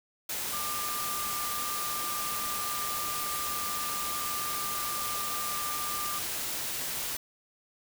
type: tone in noise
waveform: sine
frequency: 1193 Hz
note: D6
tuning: 27 cents sharp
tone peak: -35 dBFS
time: 0.53-6.19 s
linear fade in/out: 5 ms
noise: white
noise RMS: -34 dBFS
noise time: 0.29-7.17 s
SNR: -4 dB
effects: none